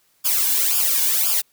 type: noise with flanger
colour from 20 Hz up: blue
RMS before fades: -19 dBFS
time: 0.24-1.42 s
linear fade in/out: 20 ms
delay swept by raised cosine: 0.49 to 1.59 ms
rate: 1.9 Hz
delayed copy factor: -0.8
effects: white hiss -62 dBFS RMS until 1.52 s